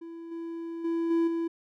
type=tone with level steps; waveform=triangle; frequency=333.2 Hz; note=E4; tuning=19 cents sharp; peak=-37 / -32 / -24 / -20 / -25 dBFS; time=0.01-1.48 s; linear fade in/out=10 ms; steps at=0.31 / 0.84 / 1.1 / 1.27 s; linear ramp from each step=10 ms; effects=none